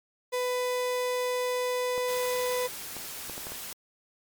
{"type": "tone", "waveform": "35% pulse", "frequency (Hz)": 498.4, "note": "B4", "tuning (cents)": 16, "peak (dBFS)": -25, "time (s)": [0.32, 2.68], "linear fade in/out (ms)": 20}
{"type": "clicks", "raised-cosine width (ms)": 1, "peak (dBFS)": -26, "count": 6, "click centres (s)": [1.979, 2.967, 3.297, 3.379, 3.469, 3.52]}
{"type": "noise", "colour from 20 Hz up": "white", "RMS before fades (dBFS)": -39, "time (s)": [2.08, 3.73], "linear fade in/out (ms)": 2}
{"effects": ["MP3 96 kbps"]}